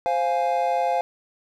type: chord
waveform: triangle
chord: F minor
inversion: second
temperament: equal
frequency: 523.3 / 698.5 / 830.6 Hz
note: C5 / F5 / Ab5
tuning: 0 / 0 / 0 cents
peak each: -24 / -21 / -23 dBFS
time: 0.06-1.01 s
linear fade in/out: 0 ms
effects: none